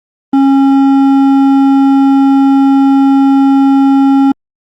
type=tone with hard clipping; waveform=sine; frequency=273.1 Hz; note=C#4; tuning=26 cents flat; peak=-6 dBFS; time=0.33-4.32 s; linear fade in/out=5 ms; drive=8 dB; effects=Opus 24 kbps